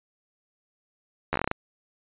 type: slowing click train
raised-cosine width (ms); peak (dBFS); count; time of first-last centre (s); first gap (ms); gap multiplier
0.5; -10; 9; 1.33-1.514; 12; 1.18
effects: resampled to 8000 Hz